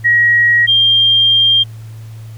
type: tone pair in turn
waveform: sine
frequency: 1900 / 3195 Hz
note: A#6 / G7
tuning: +33 / +32 cents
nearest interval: major sixth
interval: 899 cents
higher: second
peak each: -7 dBFS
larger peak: neither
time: 0.04-0.67 / 0.67-1.64 s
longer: second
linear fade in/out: 20 ms
effects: added 111 Hz sine -28 dBFS peak until 2.37 s + pink hiss -46 dBFS RMS until 2.37 s